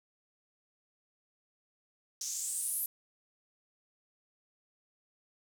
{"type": "noise with band-pass filter sweep", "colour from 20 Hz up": "blue", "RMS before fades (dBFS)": -36, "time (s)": [2.21, 2.86], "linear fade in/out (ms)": 2, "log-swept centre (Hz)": [5800, 12000], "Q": 4.4, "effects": []}